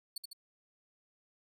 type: tone with echo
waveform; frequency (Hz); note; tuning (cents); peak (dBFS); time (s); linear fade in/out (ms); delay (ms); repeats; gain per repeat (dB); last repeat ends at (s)
sawtooth; 4435; C#8; 0; -34; 0.16-0.18; 5; 76; 2; -4; 0.332
effects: none